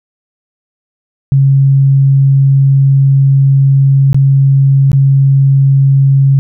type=tone with dropouts; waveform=sine; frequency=136.8 Hz; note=C#3; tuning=23 cents flat; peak=-4 dBFS; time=1.32-6.39 s; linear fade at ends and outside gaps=0 ms; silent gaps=4.13-4.145 / 4.917-4.931 s; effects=none